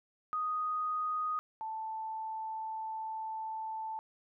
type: tone pair in turn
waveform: sine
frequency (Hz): 1244.5 / 881.1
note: D#6 / A5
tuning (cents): 0 / +2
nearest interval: tritone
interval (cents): 598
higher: first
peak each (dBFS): -31 / -36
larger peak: first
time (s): 0.33-1.39 / 1.61-3.99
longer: second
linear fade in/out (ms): 0
effects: none